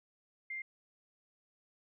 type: tone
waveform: sine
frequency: 2103 Hz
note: C7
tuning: 8 cents sharp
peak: -38 dBFS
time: 0.5-0.62 s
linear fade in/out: 5 ms
effects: none